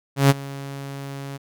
sawtooth tone with ADSR envelope, 138.59 Hz, C#3, in tune, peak -6 dBFS, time 0.16-1.38 s, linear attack 140 ms, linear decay 28 ms, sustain -21 dB, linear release 19 ms, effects none

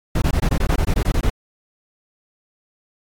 brown noise bursts, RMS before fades -17 dBFS, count 13, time 0.15-1.3 s, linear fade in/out 5 ms, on 70 ms, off 20 ms, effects AAC 64 kbps

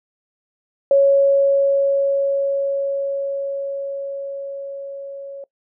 sine tone with level ramp, 554.4 Hz, C#5, in tune, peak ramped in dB -9 to -30 dBFS, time 0.91-5.44 s, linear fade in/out 2 ms, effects noise-tail reverb RT60 0.1 s tail -21 dB re dry

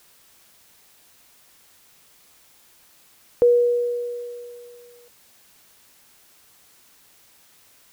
sine tone with exponential decay, 482.1 Hz, B4, 42 cents flat, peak -10 dBFS, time 3.42-5.08 s, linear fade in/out 0 ms, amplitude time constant 360 ms, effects white hiss -55 dBFS RMS until 7.92 s

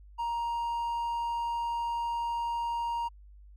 triangle tone, 938 Hz, A#5, 11 cents sharp, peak -27 dBFS, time 0.18-3.09 s, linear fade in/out 20 ms, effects added 50 Hz sine -49 dBFS peak until 3.56 s + MP3 96 kbps

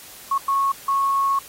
sine tone bursts at uneven times, 1100 Hz, C#6, 14 cents flat, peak -17 dBFS, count 3, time 0.31-0.38 / 0.48-0.72 / 0.88-1.39 s, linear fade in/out 5 ms, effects white hiss -42 dBFS RMS until 1.48 s + AAC 48 kbps

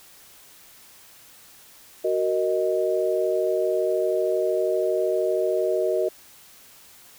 sine chord, D# minor, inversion first, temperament equal with one note detuned, 373.4 / 466.2 / 622.3 Hz, F#4 / A#4 / D#5, +16 / 0 / 0 cents, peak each -24 / -26 / -24 dBFS, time 2.04-6.09 s, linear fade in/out 10 ms, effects white hiss -50 dBFS RMS until 7.18 s

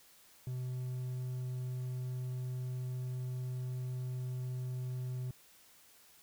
triangle tone, 126.7 Hz, B2, 45 cents sharp, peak -34 dBFS, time 0.47-5.31 s, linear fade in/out 2 ms, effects white hiss -62 dBFS RMS until 6.22 s

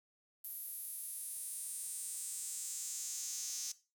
sawtooth tone with high-pass filter sweep, 239.6 Hz, A#3, 48 cents sharp, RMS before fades -43 dBFS, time 0.44-3.72 s, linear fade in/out 5 ms, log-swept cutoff 12000 to 6100 Hz, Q 4.2, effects noise-tail reverb RT60 0.3 s tail -17 dB re dry

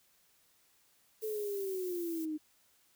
violet noise, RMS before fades -47 dBFS, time 1.21-2.26 s, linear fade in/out 20 ms
sine linear sweep, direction down, 440 to 302 Hz, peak -34 dBFS, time 1.22-2.38 s, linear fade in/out 20 ms
effects white hiss -69 dBFS RMS until 2.95 s

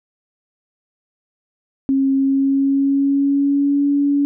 sine tone with pitch glide, 270.4 to 284.2 Hz, C#4 to C#4, -43 to +43 cents, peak -13 dBFS, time 1.89-4.25 s, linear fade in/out 0 ms, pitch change +86 cents, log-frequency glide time 2.14-3.86 s, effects none

